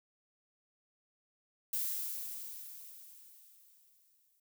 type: noise with exponential decay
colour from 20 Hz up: violet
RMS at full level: -34 dBFS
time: 1.73-4.4 s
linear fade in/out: 5 ms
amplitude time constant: 580 ms
effects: none